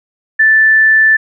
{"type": "tone", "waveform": "sine", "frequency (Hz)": 1760, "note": "A6", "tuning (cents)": 0, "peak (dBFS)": -5, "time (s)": [0.39, 1.17], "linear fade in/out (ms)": 10, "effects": []}